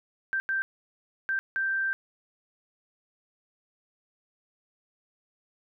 sine tone bursts at uneven times, 1568 Hz, G6, in tune, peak -25 dBFS, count 4, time 0.33-0.4 / 0.49-0.62 / 1.29-1.39 / 1.56-1.93 s, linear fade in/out 0 ms, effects none

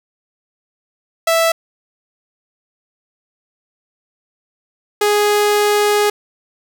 sawtooth tone pair in turn, 659.3 / 415.3 Hz, E5 / G#4, 0 / 0 cents, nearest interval minor sixth, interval 800 cents, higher first, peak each -8 dBFS, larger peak neither, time 1.27-1.52 / 5.01-6.1 s, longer second, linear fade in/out 5 ms, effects none

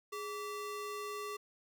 square ring-modulated tone, 784 Hz, G5, in tune, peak -37 dBFS, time 0.12-1.37 s, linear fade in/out 10 ms, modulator 368 Hz, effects none

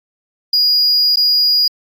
sine tone with dropouts, 4883 Hz, D#8, 33 cents flat, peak -7 dBFS, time 0.53-1.68 s, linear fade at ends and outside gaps 5 ms, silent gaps 1.159-1.17 s, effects tanh soft clip ceiling -9 dBFS + AAC 64 kbps

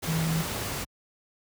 sine tone in noise, 161.9 Hz, E3, 31 cents flat, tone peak -25 dBFS, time 0.07-0.43 s, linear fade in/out 20 ms, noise pink, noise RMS -32 dBFS, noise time 0.02-0.85 s, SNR +4 dB, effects high-pass 60 Hz 12 dB/octave

